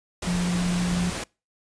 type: tone in noise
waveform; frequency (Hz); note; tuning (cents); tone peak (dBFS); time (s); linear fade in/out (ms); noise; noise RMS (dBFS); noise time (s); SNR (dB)
sine; 177.2; F3; +25; -22; 0.27-1.1; 5; pink; -31; 0.22-1.24; +6
effects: noise-tail reverb RT60 0.3 s tail -26 dB re dry + resampled to 22050 Hz